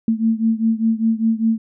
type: beating tone pair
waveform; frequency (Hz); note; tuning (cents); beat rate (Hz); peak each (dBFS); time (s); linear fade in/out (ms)
sine; 222.6 / 227.6; A3 / A#3; +20 / -41; 5; -17 / -19; 0.08-1.58; 2
effects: none

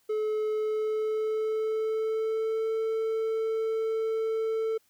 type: tone with pitch glide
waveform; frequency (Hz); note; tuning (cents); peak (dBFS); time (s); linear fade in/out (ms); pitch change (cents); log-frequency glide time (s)
triangle; 430 to 444.4; A4 to A4; -40 to +17; -24; 0.09-4.78; 10; +57; 0.5-2.7
effects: white hiss -68 dBFS RMS until 4.89 s

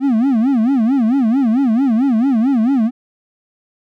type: tone with vibrato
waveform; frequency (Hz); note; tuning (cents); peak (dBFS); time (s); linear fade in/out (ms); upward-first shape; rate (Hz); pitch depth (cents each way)
triangle; 246.9; B3; 0; -9; 0-2.91; 50; sine; 4.5; 230
effects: none

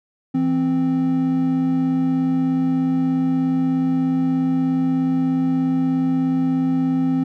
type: tone pair together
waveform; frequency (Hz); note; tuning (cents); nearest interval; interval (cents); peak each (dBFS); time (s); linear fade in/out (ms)
triangle; 164.8 / 261.6; E3 / C4; 0 / 0; minor sixth; 800; -22 / -15; 0.34-7.24; 10
effects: none

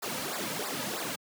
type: noise with flanger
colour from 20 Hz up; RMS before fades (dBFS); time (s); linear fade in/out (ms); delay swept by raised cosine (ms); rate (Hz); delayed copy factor
pink; -34; 0.02-1.16; 10; 0.32 to 2.82; 3.1; -0.85
effects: high-pass 200 Hz 12 dB/octave

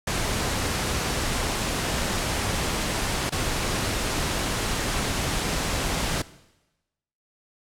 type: noise with dropouts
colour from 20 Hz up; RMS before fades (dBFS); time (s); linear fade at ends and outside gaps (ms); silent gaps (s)
pink; -26; 0.07-6.22; 5; 3.296-3.321
effects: noise-tail reverb RT60 1.0 s tail -18 dB re dry + low-pass 10000 Hz 12 dB/octave

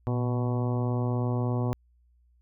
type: harmonic tone with a mistuned harmonic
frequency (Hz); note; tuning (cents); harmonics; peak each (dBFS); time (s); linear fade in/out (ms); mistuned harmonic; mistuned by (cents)
123.47; B2; 0; 1 / 2 / 3 / 4 / 5 / 6 / 7 / 8 / 9; -26 / -32 / -36 / -38 / -40 / -42 / -43 / -44 / -45; 0.07-1.73; 0; 1; -71
effects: added 60 Hz sine -60 dBFS peak until 2.41 s

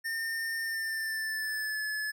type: tone with pitch glide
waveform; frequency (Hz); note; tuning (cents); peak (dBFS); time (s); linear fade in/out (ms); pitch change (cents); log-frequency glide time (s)
square; 1815 to 1719.1; A#6 to A6; -47 to -41; -32; 0.04-2.12; 20; -94; 0.6-1.85
effects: none

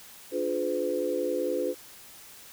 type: chord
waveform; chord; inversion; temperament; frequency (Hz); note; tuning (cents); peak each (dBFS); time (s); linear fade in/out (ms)
sine; D diminished seventh; none; just; 293.7 / 352.4 / 422.9 / 507.5; D4 / F4 / Ab4 / Cb5; 0 / +16 / +31 / +47; -34 / -32 / -33 / -29; 0.31-1.75; 50
effects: white hiss -49 dBFS RMS until 2.52 s

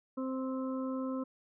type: harmonic tone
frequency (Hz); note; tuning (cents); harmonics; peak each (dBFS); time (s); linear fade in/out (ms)
261.6; C4; 0; 1 / 2 / 4 / 5; -34 / -40 / -46 / -48; 0.17-1.24; 10
effects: none

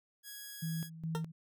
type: tone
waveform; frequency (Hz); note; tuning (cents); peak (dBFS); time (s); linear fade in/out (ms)
5% pulse; 1661.2; G#6; 0; -34; 0.23-0.9; 50
type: tone with tremolo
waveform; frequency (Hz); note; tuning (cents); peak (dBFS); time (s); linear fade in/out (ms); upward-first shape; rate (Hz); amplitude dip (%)
sine; 162.1; E3; -29; -34; 0.62-1.32; 10; square; 2.4; 75
type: tone with exponential decay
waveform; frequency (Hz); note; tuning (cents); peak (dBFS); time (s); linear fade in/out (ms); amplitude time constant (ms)
20% pulse; 457.6; A#4; -32; -28; 1.15-1.25; 0; 21
effects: none

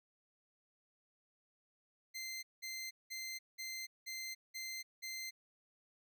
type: tone bursts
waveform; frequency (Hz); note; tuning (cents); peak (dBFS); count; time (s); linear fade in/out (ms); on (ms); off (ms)
20% pulse; 2079; C7; -12; -37; 7; 2.14-5.31; 20; 290; 190
effects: none

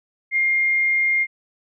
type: tone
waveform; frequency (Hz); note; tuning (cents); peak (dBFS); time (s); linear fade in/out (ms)
sine; 2120; C7; +22; -16; 0.31-1.27; 50
effects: none

